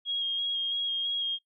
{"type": "tone with vibrato", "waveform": "sine", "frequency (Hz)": 3267, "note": "G#7", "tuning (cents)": -29, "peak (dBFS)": -27, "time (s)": [0.05, 1.39], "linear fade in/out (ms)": 50, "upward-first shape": "square", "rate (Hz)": 3, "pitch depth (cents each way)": 15, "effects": ["noise-tail reverb RT60 0.1 s tail -20 dB re dry"]}